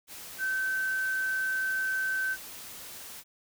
sine tone in noise, 1540 Hz, G6, 31 cents flat, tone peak -27 dBFS, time 0.38-2.37 s, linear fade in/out 50 ms, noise white, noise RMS -44 dBFS, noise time 0.07-3.24 s, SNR +14 dB, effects none

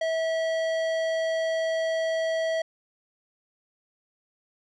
sine tone with tanh clipping, 649 Hz, E5, 27 cents flat, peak -26 dBFS, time 0.01-2.62 s, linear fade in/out 5 ms, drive 15 dB, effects none

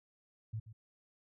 sine tone with echo, 110 Hz, A2, in tune, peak -36 dBFS, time 0.53-0.6 s, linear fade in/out 10 ms, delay 130 ms, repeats 1, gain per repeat -13 dB, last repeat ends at 0.73 s, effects none

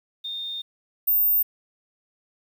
sine tone pair in turn, 3649 / 14596 Hz, A#7 / A#9, -38 / -38 cents, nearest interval 2 octaves, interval 2400 cents, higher second, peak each -29 / -17 dBFS, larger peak second, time 0.24-0.62 / 1.07-1.43 s, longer first, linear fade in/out 10 ms, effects 9-bit

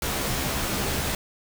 pink noise with comb filter, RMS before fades -27 dBFS, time 0.02-1.15 s, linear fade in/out 2 ms, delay 15 ms, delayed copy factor +0.5, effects none

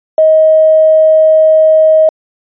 sine tone with quantisation, 630 Hz, D#5, 21 cents sharp, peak -3 dBFS, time 0.18-2.09 s, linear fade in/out 2 ms, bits 5, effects resampled to 11025 Hz

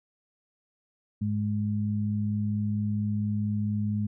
sine tone pair together, 104.6 / 209 Hz, G#2 / G#3, +13 / +11 cents, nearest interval octave, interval 1198 cents, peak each -28 dBFS, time 1.21-4.07 s, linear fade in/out 10 ms, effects none

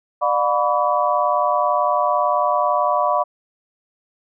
sine tone cluster, 598 / 716 / 989 / 1140 Hz, D5 / F5 / B5 / C#6, +31 / +43 / +2 / +48 cents, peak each -21 dBFS, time 0.21-3.24 s, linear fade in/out 20 ms, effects none

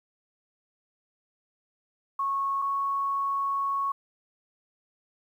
sine tone pair in turn, 1100 / 1106.4 Hz, C#6 / C#6, -14 / -4 cents, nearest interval unison, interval 10 cents, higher second, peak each -25 / -25 dBFS, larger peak neither, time 2.19-2.62 / 2.62-3.92 s, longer second, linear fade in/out 5 ms, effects 10-bit

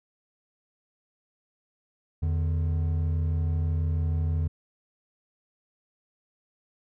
triangle tone pair together, 83.17 / 149.4 Hz, E2 / D3, +16 / +30 cents, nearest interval minor seventh, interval 1014 cents, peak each -22 / -30 dBFS, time 2.22-4.48 s, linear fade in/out 10 ms, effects none

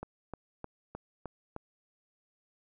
click train, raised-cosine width 1 ms, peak -25 dBFS, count 6, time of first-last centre 0.03-1.564 s, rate 3.26 Hz, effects none

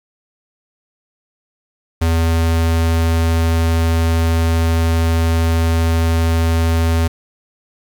square tone, 82.4 Hz, E2, in tune, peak -13 dBFS, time 2.01-7.08 s, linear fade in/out 10 ms, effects 7-bit

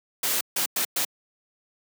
white noise bursts at uneven times, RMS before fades -25 dBFS, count 4, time 0.23-0.41 / 0.56-0.66 / 0.76-0.85 / 0.96-1.05 s, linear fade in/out 5 ms, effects high-pass 200 Hz 12 dB/octave

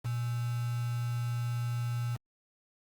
sine tone with quantisation, 119.5 Hz, A#2, 43 cents sharp, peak -30 dBFS, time 0.04-2.17 s, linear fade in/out 20 ms, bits 7, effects Opus 48 kbps

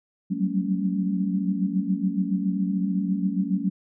sine tone cluster, 182.8 / 189.6 / 197 / 225.7 / 279.9 Hz, F#3 / F#3 / G3 / A3 / C#4, -21 / +43 / +9 / +44 / +17 cents, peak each -29 / -26 / -28 / -32 / -30 dBFS, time 0.3-3.7 s, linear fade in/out 20 ms, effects none

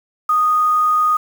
sine tone with quantisation, 1239 Hz, D#6, 8 cents flat, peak -12 dBFS, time 0.29-1.17 s, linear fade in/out 5 ms, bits 6, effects none

